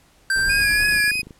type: tone with pitch glide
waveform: square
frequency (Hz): 1568 to 1680.5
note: G6 to G#6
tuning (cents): 0 to +20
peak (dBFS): -18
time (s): 0.3-1.11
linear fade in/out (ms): 2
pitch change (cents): +120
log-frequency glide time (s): 0.42-0.73
type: noise with tremolo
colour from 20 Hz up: brown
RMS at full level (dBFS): -30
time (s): 0.36-0.99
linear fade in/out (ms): 0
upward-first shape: sine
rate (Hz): 9.2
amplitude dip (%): 35
type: tone with vibrato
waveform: 35% pulse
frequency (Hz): 2445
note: D#7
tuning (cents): -31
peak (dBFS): -19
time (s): 0.49-1.22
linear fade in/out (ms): 10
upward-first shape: sine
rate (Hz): 3.3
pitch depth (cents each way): 46
type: click train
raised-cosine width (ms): 3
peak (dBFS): -26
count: 13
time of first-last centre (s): 0.85-1.308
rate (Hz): 26.2
effects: pink hiss -56 dBFS RMS until 1.39 s + low-pass 12000 Hz 12 dB/octave